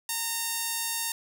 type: tone with band-pass filter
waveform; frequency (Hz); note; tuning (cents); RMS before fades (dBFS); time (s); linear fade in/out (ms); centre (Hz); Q
sawtooth; 919; A#5; -25; -31; 0.09-1.12; 2; 11000; 0.78
effects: none